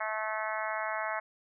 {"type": "harmonic tone", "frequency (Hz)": 216.9, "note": "A3", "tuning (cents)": -25, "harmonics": [3, 4, 5, 6, 7, 8, 9, 10], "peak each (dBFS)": [-37, -38, -39, -40, -40, -41, -42, -42], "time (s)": [0, 1.2], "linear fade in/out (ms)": 10, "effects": []}